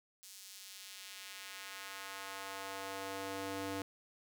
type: tone with high-pass filter sweep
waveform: square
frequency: 97.3 Hz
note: G2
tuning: 12 cents flat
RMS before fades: -45 dBFS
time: 0.23-3.82 s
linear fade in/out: 0 ms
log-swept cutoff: 5900 to 270 Hz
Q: 0.88
effects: none